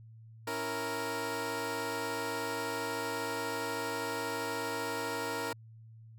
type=chord; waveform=15% pulse; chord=A# diminished; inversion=first; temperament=equal; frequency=277.2 / 329.6 / 466.2 Hz; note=C#4 / E4 / A#4; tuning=0 / 0 / 0 cents; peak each=-35 / -35 / -29 dBFS; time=0.47-5.53 s; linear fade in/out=5 ms; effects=added 112 Hz sine -50 dBFS peak until 6.18 s